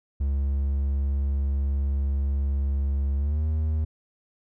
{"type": "tone with pitch glide", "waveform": "triangle", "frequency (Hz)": [69.3, 77.79], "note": ["C#2", "D#2"], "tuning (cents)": [0, 0], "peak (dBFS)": -20, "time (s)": [0.2, 3.85], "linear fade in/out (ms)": 10, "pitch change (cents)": 200, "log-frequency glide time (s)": [3.17, 3.45], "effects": []}